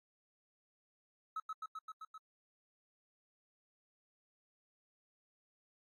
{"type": "tone with echo", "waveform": "triangle", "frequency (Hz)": 1290, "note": "E6", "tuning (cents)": -38, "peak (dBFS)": -34, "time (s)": [1.36, 1.4], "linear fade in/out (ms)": 5, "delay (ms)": 130, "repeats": 6, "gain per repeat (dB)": -2, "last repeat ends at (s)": 2.18, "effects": ["tanh soft clip ceiling -34 dBFS", "AAC 32 kbps"]}